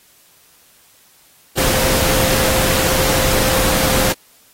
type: tone in noise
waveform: sine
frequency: 523.3 Hz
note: C5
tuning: in tune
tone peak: -21 dBFS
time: 1.57-4.13 s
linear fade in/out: 10 ms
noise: pink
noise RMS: -17 dBFS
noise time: 1.57-4.13 s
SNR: -7 dB
effects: white hiss -51 dBFS RMS until 4.53 s + AAC 48 kbps